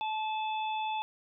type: harmonic tone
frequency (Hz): 868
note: A5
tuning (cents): -24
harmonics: 1 / 3 / 4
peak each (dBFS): -31 / -41 / -43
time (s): 0.01-1.02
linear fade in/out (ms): 0
effects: none